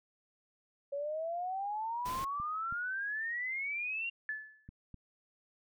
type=exponential sweep; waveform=sine; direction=up; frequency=554.4 to 2794 Hz; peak=-34 dBFS; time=0.92-4.1 s; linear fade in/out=10 ms
type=noise; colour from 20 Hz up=pink; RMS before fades=-44 dBFS; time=2.05-2.25 s; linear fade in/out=10 ms
type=clicks; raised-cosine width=5 ms; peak=-36 dBFS; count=4; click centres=2.4 / 2.725 / 4.69 / 4.943 s
type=tone with exponential decay; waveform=sine; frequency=1732 Hz; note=A6; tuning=28 cents flat; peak=-32 dBFS; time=4.29-4.68 s; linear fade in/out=1 ms; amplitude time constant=84 ms
effects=none